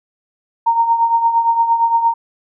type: tone with tremolo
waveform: sine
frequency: 924 Hz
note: A#5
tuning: 16 cents flat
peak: -8 dBFS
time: 0.66-2.14 s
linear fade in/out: 10 ms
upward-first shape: triangle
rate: 8.7 Hz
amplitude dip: 70%
effects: none